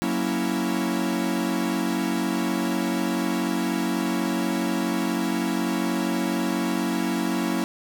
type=chord; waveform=45% pulse; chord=F# dominant seventh; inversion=none; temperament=equal; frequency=185 / 233.1 / 277.2 / 329.6 Hz; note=F#3 / A#3 / C#4 / E4; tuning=0 / 0 / 0 / 0 cents; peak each=-29 / -28 / -29 / -28 dBFS; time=0.02-7.64 s; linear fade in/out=0 ms; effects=none